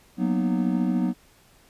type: chord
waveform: triangle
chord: B major seventh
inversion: second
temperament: equal with one note detuned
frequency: 185 / 233.1 / 246.9 / 307 Hz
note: F#3 / A#3 / B3 / D#4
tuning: 0 / 0 / 0 / -23 cents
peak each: -23 / -28 / -23 / -27 dBFS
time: 0.17-1.14 s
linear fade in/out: 50 ms
effects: pink hiss -57 dBFS RMS until 1.69 s + resampled to 32000 Hz